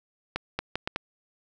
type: accelerating click train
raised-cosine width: 0.3 ms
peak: -12 dBFS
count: 5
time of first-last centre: 0.36-0.961 s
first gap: 230 ms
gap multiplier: 0.72
effects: none